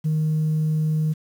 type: tone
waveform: sine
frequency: 155.56 Hz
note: D#3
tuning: in tune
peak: -17 dBFS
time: 0.04-1.14 s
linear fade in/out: 20 ms
effects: tanh soft clip ceiling -16 dBFS + 8-bit